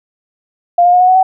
sine tone with pitch steps, 698.5 / 709.5 / 720.6 / 732 / 743.5 / 755.1 Hz, F5 / F5 / F#5 / F#5 / F#5 / F#5, 0 / +27 / -46 / -19 / +8 / +35 cents, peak -5 dBFS, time 0.78-1.23 s, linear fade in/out 5 ms, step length 75 ms, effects none

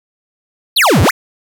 square exponential two-way sweep, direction down then up, 4699 to 77.78 to 2625 Hz, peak -8 dBFS, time 0.76-1.11 s, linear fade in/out 10 ms, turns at 1.02 s, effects 8-bit

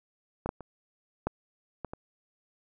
clicks, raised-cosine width 1 ms, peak -18 / -15 / -28 / -14 / -21 / -24 dBFS, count 6, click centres 0.46 / 0.491 / 0.607 / 1.27 / 1.847 / 1.935 s, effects none

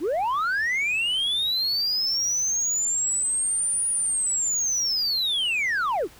sine linear two-way sweep, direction up then down, 269.6 to 9670 to 269.6 Hz, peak -19 dBFS, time 0-6.08 s, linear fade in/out 50 ms, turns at 3.89 s, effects tanh soft clip ceiling -21 dBFS + pink hiss -50 dBFS RMS until 6.19 s

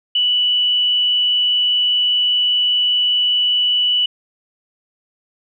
sine tone with frequency modulation, 2960 Hz, F#7, in tune, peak -13 dBFS, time 0.15-4.06 s, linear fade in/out 5 ms, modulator 125 Hz, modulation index 0.26, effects none

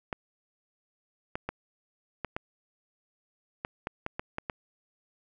clicks, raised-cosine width 0.5 ms, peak -17 dBFS, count 11, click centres 0.128 / 1.355 / 1.49 / 2.247 / 2.365 / 3.649 / 3.871 / 4.064 / 4.195 / 4.384 / 4.498 s, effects none

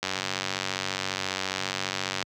click train, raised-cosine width 0.2 ms, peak -10 dBFS, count 209, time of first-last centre 0.03-2.226 s, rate 94.7 Hz, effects high-pass 100 Hz 12 dB/octave

